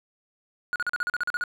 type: tone bursts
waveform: triangle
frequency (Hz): 1448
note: F#6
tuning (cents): -38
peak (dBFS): -22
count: 11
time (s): 0.73-1.438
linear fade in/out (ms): 0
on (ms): 28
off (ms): 40
effects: none